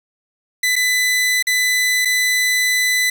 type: tone with dropouts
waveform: sawtooth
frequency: 2000 Hz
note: B6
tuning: 21 cents sharp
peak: -11 dBFS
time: 0.63-3.1 s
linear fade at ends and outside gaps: 5 ms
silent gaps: 0.757-0.762 / 1.426-1.469 / 2.05-2.054 s
effects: none